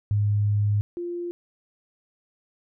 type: tone pair in turn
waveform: sine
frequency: 103.5 / 348.1 Hz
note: G#2 / F4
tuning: -5 / -6 cents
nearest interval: octave + major sixth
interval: 2099 cents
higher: second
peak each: -19 / -28 dBFS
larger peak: first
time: 0.11-0.81 / 0.97-1.31 s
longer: first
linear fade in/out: 0 ms
effects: none